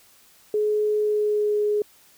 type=tone with pitch glide; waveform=sine; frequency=422.9 to 418 Hz; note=G#4 to G#4; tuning=+31 to +11 cents; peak=-19 dBFS; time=0.54-1.82 s; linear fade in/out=2 ms; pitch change=-20 cents; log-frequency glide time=0.97-1.56 s; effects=white hiss -55 dBFS RMS until 2.17 s